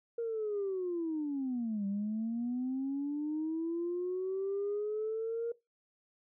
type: linear two-way sweep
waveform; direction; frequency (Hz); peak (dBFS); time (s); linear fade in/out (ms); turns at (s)
sine; down then up; 470.4 to 196 to 470.4; -31; 0.18-5.52; 5; 1.86
effects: noise-tail reverb RT60 0.2 s tail -20 dB re dry + tanh soft clip ceiling -28 dBFS